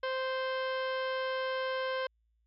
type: harmonic tone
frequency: 522 Hz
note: C5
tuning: 4 cents flat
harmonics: 1 / 2 / 3 / 4 / 5 / 6 / 7 / 8 / 9 / 10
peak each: -33 / -38 / -39 / -46 / -50 / -45 / -56 / -52 / -59 / -56 dBFS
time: 0.03-2.07 s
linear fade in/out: 5 ms
effects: added 56 Hz sine -70 dBFS peak until 2.46 s